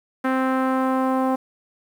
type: tone with low-pass filter sweep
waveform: sawtooth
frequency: 261.4 Hz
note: C4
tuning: 1 cent flat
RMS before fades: -21 dBFS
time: 0.24-1.36 s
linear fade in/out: 10 ms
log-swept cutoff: 1600 to 940 Hz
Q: 2
effects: 8-bit